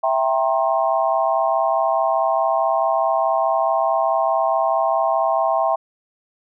sine chord, C dominant seventh, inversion first, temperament equal with one note detuned, 659.3 / 784 / 932.3 / 1066 Hz, E5 / G5 / Bb5 / C6, 0 / 0 / 0 / +32 cents, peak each -19 / -21 / -25 / -23 dBFS, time 0.03-5.76 s, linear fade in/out 10 ms, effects none

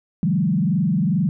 sine tone with frequency modulation, 179 Hz, F3, 43 cents sharp, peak -16 dBFS, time 0.23-1.29 s, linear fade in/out 0 ms, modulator 22.4 Hz, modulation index 1.5, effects none

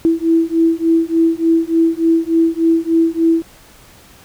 sine beating tone pair, 327.5 / 330.9 Hz, E4 / E4, -11 / +7 cents, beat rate 3.4 Hz, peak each -14 dBFS, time 0.05-3.42 s, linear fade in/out 0 ms, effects pink hiss -44 dBFS RMS until 4.24 s

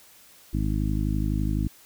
harmonic tone, 51.91 Hz, G#1, in tune, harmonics 1 / 2 / 3 / 4 / 5 / 6, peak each -26 / -29 / -31 / -32 / -33 / -34 dBFS, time 0.53-1.68 s, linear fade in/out 10 ms, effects white hiss -53 dBFS RMS until 1.85 s

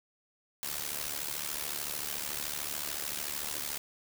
white noise with amplitude modulation, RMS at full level -33 dBFS, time 0.63-3.78 s, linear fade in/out 0 ms, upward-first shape sine, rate 73.6 Hz, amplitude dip 80%, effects none

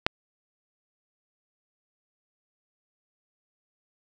click, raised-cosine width 0.3 ms, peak -4 dBFS, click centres 0.065 s, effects none

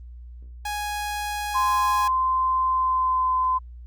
sawtooth tone, 830.6 Hz, G#5, in tune, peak -23 dBFS, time 0.65-2.08 s, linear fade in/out 5 ms
sine tone with pitch glide, 1037 to 1025.1 Hz, C6 to C6, -16 to -36 cents, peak -19 dBFS, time 1.54-3.59 s, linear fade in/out 20 ms, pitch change -20 cents, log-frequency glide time 2.67-3.33 s
effects added 60 Hz sine -38 dBFS peak until 3.86 s + Opus 32 kbps

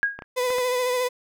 sine tone with exponential decay, 1638 Hz, G#6, 24 cents flat, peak -15 dBFS, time 0.03-0.24 s, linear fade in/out 0 ms, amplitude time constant 44 ms
clicks, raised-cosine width 0.5 ms, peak -20 dBFS, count 4, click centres 0.19 / 0.222 / 0.504 / 0.584 s
35% pulse tone with vibrato, 500 Hz, B4, 21 cents sharp, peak -20 dBFS, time 0.36-1.09 s, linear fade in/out 20 ms, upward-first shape sine, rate 14 Hz, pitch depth 31 cents each way
effects none

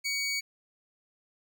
20% pulse tone, 2250 Hz, C#7, 25 cents sharp, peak -24 dBFS, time 0.04-0.41 s, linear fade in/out 20 ms, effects none

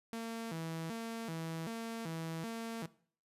sawtooth tone with vibrato, 192.9 Hz, G3, 28 cents flat, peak -35 dBFS, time 0.13-2.86 s, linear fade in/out 0 ms, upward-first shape square, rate 1.3 Hz, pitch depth 290 cents each way, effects noise-tail reverb RT60 0.5 s tail -19 dB re dry + resampled to 32000 Hz

